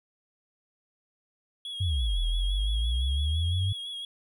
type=tone with vibrato; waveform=triangle; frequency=3321 Hz; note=G#7; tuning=1 cent flat; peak=-33 dBFS; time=1.65-4.05 s; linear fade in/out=2 ms; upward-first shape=sine; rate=5.9 Hz; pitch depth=34 cents each way
type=exponential two-way sweep; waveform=sine; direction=down then up; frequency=100 to 40.26 to 100 Hz; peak=-24 dBFS; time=1.8-3.73 s; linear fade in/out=10 ms; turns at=2.22 s
effects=none